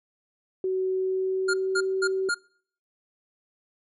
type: tone with pitch glide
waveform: sine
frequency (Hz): 375.4 to 381.1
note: F#4 to G4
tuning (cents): +25 to -49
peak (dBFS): -23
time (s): 0.64-2.29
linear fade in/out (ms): 2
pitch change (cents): +26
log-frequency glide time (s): 0.89-1.86
type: tone bursts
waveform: square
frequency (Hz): 1414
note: F6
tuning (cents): +21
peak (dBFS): -23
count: 4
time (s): 1.48-2.346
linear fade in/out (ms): 10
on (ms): 59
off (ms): 210
effects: noise-tail reverb RT60 0.6 s tail -26 dB re dry + MP3 48 kbps